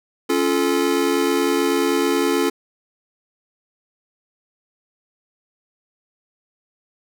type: chord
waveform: square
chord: Db augmented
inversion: none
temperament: just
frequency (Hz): 277.2 / 346.5 / 433.1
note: Db4 / F4 / A4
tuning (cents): 0 / -14 / -27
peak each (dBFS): -22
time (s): 0.29-2.5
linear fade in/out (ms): 10
effects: none